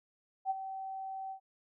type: tone with ADSR envelope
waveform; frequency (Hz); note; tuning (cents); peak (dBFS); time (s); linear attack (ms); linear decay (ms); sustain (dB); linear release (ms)
sine; 769; G5; -33; -27; 0.45-1.4; 53; 26; -11; 92
effects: none